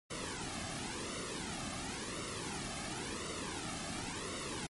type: noise with flanger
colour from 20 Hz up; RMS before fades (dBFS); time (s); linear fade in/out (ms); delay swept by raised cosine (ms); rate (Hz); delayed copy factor
pink; -41; 0.1-4.67; 10; 1.2 to 2.11; 0.94; -0.8
effects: MP3 48 kbps